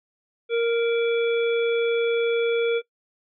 harmonic tone with a mistuned harmonic, 465.6 Hz, A#4, 2 cents flat, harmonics 1 / 3 / 5 / 7, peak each -19 / -34 / -32 / -36 dBFS, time 0.49-2.82 s, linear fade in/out 50 ms, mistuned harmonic 7, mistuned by +73 cents, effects noise-tail reverb RT60 0.1 s tail -20 dB re dry

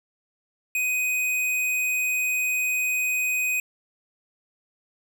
square tone, 2500 Hz, D#7, 8 cents sharp, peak -23 dBFS, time 0.75-3.6 s, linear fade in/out 2 ms, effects none

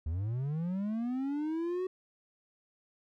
triangle linear sweep, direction up, 73.42 to 376.5 Hz, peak -29 dBFS, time 0.06-1.87 s, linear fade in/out 5 ms, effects none

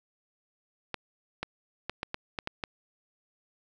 clicks, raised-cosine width 0.3 ms, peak -16 dBFS, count 8, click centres 0.943 / 1.43 / 1.896 / 2.031 / 2.144 / 2.388 / 2.474 / 2.638 s, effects none

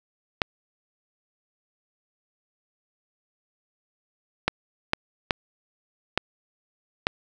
clicks, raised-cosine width 0.3 ms, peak -4 dBFS, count 6, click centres 0.418 / 4.48 / 4.934 / 5.308 / 6.176 / 7.069 s, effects none

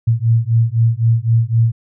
sine beating tone pair, 113 / 116.9 Hz, A2 / A#2, +47 / +5 cents, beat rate 3.9 Hz, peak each -14 dBFS, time 0.07-1.72 s, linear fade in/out 10 ms, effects none

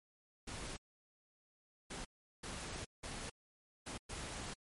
pink noise bursts at uneven times, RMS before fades -45 dBFS, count 6, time 0.47-0.77 / 1.9-2.05 / 2.43-2.85 / 3.03-3.3 / 3.86-3.98 / 4.09-4.54 s, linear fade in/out 10 ms, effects MP3 48 kbps

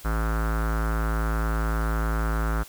square tone with low-pass filter, 55 Hz, A1, in tune, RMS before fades -25 dBFS, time 0.04-2.64 s, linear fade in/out 20 ms, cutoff 1400 Hz, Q 4.8, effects white hiss -47 dBFS RMS until 2.68 s

